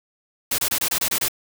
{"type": "noise bursts", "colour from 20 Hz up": "white", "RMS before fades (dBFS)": -22, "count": 8, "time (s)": [0.51, 1.284], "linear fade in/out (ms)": 5, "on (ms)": 74, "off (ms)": 26, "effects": []}